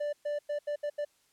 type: tone bursts at uneven times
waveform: triangle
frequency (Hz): 587.3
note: D5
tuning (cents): 0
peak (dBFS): -28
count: 6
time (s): 0-0.13 / 0.25-0.39 / 0.49-0.59 / 0.67-0.76 / 0.83-0.9 / 0.98-1.05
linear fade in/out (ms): 10
effects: white hiss -69 dBFS RMS until 1.32 s + low-pass 11000 Hz 12 dB/octave